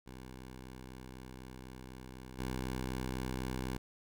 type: tone with level steps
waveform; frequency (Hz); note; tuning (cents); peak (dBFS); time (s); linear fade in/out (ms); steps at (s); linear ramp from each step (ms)
10% pulse; 64; C2; -38; -39 / -28; 0.06-3.78; 10; 2.38; 20
effects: none